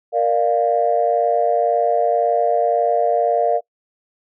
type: chord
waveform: sine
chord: Bb major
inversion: none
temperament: equal with one note detuned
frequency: 466.2 / 596.6 / 698.5 Hz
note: Bb4 / D5 / F5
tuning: 0 / +27 / 0 cents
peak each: -19 / -19 / -17 dBFS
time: 0.12-3.61 s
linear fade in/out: 50 ms
effects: noise-tail reverb RT60 0.1 s tail -23 dB re dry + tanh soft clip ceiling -5 dBFS